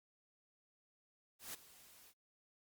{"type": "noise with ADSR envelope", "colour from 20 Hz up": "white", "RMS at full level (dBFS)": -45, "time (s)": [1.39, 2.14], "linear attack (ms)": 150, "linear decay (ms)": 13, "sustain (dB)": -17, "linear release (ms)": 59, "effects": ["Opus 48 kbps"]}